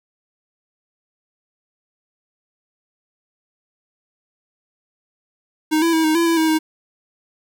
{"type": "tone with pitch steps", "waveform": "square", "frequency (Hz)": [311, 333.3, 321.7, 312.2, 337, 332.4, 318.9, 314.5], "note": ["D#4", "E4", "E4", "D#4", "E4", "E4", "D#4", "D#4"], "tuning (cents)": [-1, 19, -42, 6, 38, 15, 43, 19], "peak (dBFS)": -15, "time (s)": [5.71, 6.59], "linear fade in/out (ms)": 20, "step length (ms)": 110, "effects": ["9-bit"]}